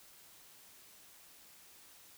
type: silence
effects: white hiss -59 dBFS RMS until 2.17 s